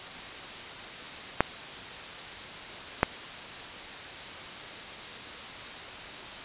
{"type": "clicks", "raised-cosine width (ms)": 0.5, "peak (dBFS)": -4, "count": 2, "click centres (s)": [1.406, 3.031], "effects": ["white hiss -40 dBFS RMS until 6.44 s", "resampled to 8000 Hz"]}